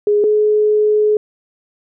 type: tone pair in turn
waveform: sine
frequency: 415.3 / 423.8 Hz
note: G#4 / G#4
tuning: 0 / +35 cents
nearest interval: unison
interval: 35 cents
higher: second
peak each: -10 dBFS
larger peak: neither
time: 0.07-0.24 / 0.24-1.17 s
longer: second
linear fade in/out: 2 ms
effects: none